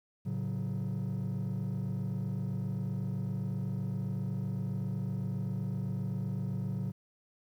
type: chord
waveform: triangle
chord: F# minor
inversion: first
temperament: just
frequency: 111 / 138.75 / 185 Hz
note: A2 / C#3 / F#3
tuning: +16 / +2 / 0 cents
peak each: -33 dBFS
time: 0.25-6.92 s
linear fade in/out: 20 ms
effects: tanh soft clip ceiling -27 dBFS + 11-bit